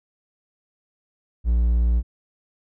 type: tone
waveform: triangle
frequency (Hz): 58.5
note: A#1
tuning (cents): +7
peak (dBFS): -14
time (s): 1.44-2.03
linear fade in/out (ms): 50
effects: none